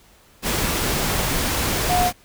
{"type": "tone in noise", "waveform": "sine", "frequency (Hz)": 719, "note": "F#5", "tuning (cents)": -50, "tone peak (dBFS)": -17, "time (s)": [1.88, 2.12], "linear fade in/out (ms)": 50, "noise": "pink", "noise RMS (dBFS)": -22, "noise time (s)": [0.42, 2.13], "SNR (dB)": 2, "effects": ["pink hiss -53 dBFS RMS until 2.24 s"]}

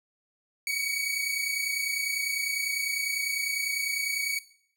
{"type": "tone pair together", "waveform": "sawtooth", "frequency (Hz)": [2238, 2268], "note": ["C#7", "C#7"], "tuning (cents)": [16, 39], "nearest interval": "unison", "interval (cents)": 23, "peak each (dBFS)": -27, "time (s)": [0.67, 4.39], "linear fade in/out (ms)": 2, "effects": ["noise-tail reverb RT60 0.6 s tail -17 dB re dry"]}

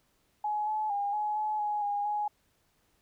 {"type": "tone with pitch steps", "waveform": "sine", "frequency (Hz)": [842, 858, 809, 843, 853, 836, 817, 835], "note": ["G#5", "A5", "G#5", "G#5", "G#5", "G#5", "G#5", "G#5"], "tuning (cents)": [24, -44, -46, 26, 46, 11, -29, 9], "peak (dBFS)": -28, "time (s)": [0.44, 2.28], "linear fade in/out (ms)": 5, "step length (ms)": 230, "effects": ["pink hiss -71 dBFS RMS until 3.01 s"]}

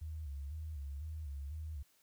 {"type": "tone with vibrato", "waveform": "sine", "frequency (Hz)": 74, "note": "D2", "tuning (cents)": 14, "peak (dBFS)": -40, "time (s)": [0.01, 1.83], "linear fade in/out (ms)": 10, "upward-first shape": "square", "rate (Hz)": 2, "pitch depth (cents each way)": 97, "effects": ["white hiss -71 dBFS RMS until 2.02 s"]}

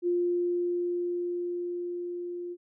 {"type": "tone with level ramp", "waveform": "sine", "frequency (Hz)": 351.2, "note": "F4", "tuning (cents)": 10, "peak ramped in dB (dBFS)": [-23, -34], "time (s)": [0.02, 2.57], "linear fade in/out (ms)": 50, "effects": []}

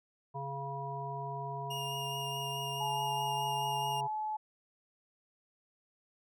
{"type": "harmonic tone", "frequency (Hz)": 138.59, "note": "C#3", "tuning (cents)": 0, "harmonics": [1, 3, 5, 7], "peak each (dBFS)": [-41, -46, -43, -40], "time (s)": [0.34, 4.08], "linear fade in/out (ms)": 20}
{"type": "tone with vibrato", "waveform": "40% pulse", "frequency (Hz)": 2835, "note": "F7", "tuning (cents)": 25, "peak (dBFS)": -38, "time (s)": [1.7, 4.01], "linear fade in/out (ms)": 10, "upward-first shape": "triangle", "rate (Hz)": 4.7, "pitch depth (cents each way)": 17}
{"type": "tone", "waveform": "sine", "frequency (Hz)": 859, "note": "A5", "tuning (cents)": -42, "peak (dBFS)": -33, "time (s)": [2.8, 4.37], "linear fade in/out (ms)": 10}
{"effects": []}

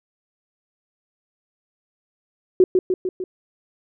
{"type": "tone with echo", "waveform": "sine", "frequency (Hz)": 370, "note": "F#4", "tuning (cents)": 0, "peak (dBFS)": -8, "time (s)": [2.6, 2.64], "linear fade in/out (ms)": 2, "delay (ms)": 150, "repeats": 4, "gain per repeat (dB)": -4, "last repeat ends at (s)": 3.24, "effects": []}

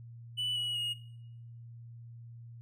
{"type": "tone with pitch steps", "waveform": "triangle", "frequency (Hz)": [2974, 2923, 2873], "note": ["F#7", "F#7", "F7"], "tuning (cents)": [8, -22, 48], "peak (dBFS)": -30, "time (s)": [0.37, 0.94], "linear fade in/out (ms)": 20, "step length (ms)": 190, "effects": ["noise-tail reverb RT60 0.8 s tail -19 dB re dry", "added 117 Hz sine -46 dBFS peak until 2.61 s"]}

